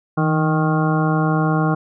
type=harmonic tone with a mistuned harmonic; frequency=155.56 Hz; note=D#3; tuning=in tune; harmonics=1 / 2 / 3 / 4 / 5 / 7 / 8 / 9; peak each=-17 / -22 / -27 / -29 / -25 / -26 / -32 / -28 dBFS; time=0.17-1.75 s; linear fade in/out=10 ms; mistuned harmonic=1; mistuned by=+48 cents; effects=none

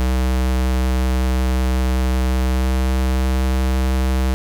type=tone with pitch glide; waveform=square; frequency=63.9 to 64.72 Hz; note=C2 to C2; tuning=-40 to -18 cents; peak=-16 dBFS; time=0-4.34 s; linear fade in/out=0 ms; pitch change=+22 cents; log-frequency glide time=2.3-3.38 s; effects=none

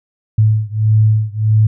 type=beating tone pair; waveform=sine; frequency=107.7 / 109.3 Hz; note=A2 / A2; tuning=-37 / -11 cents; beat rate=1.6 Hz; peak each=-12 / -13 dBFS; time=0.38-1.67 s; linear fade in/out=5 ms; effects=none

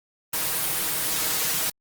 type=noise with comb filter; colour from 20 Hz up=white; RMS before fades=-25 dBFS; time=0.33-1.7 s; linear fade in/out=5 ms; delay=6.3 ms; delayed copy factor=+0.75; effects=Opus 24 kbps

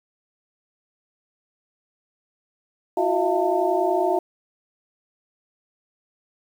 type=tone cluster; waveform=sine; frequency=335.3 / 365.9 / 638 / 689 / 896 Hz; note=E4 / F#4 / D#5 / F5 / A5; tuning=+30 / -19 / +43 / -24 / +31 cents; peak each=-29 / -23 / -25 / -23 / -27 dBFS; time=2.97-4.19 s; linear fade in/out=5 ms; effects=8-bit

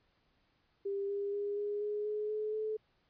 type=tone with pitch steps; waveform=sine; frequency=397.7 / 402.6 / 407.5 / 412.4 / 417.5 / 422.6 / 427.7 / 432.9 Hz; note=G4 / G4 / G#4 / G#4 / G#4 / G#4 / A4 / A4; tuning=+25 / +46 / -33 / -12 / +9 / +30 / -49 / -28 cents; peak=-33 dBFS; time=0.85-2.77 s; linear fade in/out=10 ms; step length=240 ms; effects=pink hiss -74 dBFS RMS until 3.09 s + resampled to 11025 Hz

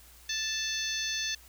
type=harmonic tone; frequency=880 Hz; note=A5; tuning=in tune; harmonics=2 / 3 / 4 / 5 / 6 / 7; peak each=-37 / -39 / -36 / -37 / -41 / -36 dBFS; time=0.29-1.35 s; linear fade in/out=5 ms; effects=added 60 Hz sine -56 dBFS peak until 1.48 s + white hiss -56 dBFS RMS until 1.48 s

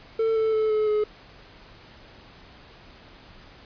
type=tone with pitch steps; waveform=triangle; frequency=447.6 / 441.4 / 435.4 / 429.4 / 423.5 Hz; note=A4 / A4 / A4 / A4 / G#4; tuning=+30 / +5 / -18 / -42 / +34 cents; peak=-18 dBFS; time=0.19-1.04 s; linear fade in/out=5 ms; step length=170 ms; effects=pink hiss -49 dBFS RMS until 3.65 s + resampled to 11025 Hz

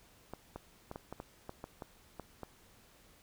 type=clicks; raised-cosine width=1 ms; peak=-28 dBFS; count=11; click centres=0.336 / 0.56 / 0.914 / 0.959 / 1.126 / 1.201 / 1.494 / 1.641 / 1.822 / 2.197 / 2.433 s; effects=pink hiss -63 dBFS RMS until 3.22 s

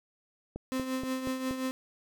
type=click train; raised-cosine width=2 ms; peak=-24 dBFS; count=5; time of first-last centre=0.56-1.51 s; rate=4.21 Hz
type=tone with tremolo; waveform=35% pulse; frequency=260 Hz; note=C4; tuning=11 cents flat; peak=-27 dBFS; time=0.72-1.71 s; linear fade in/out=0 ms; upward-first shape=triangle; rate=5.6 Hz; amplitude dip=60%
effects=none

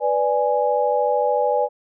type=chord; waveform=sine; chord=G# diminished; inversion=first; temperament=equal; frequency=493.9 / 587.3 / 830.6 Hz; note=B4 / D5 / G#5; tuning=0 / 0 / 0 cents; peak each=-21 dBFS; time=0-1.69 s; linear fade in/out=50 ms; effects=none

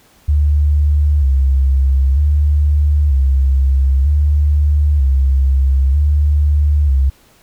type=tone with vibrato; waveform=sine; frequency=70.3 Hz; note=C#2; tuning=25 cents sharp; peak=-9 dBFS; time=0.28-7.1 s; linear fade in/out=10 ms; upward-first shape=square; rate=0.53 Hz; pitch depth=78 cents each way; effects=pink hiss -50 dBFS RMS until 7.42 s

